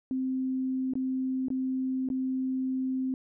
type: tone with dropouts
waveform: sine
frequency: 260.6 Hz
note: C4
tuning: 7 cents flat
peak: -27 dBFS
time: 0.11-3.14 s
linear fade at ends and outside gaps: 1 ms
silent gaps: 0.936-0.954 / 1.484-1.503 / 2.088-2.101 s
effects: none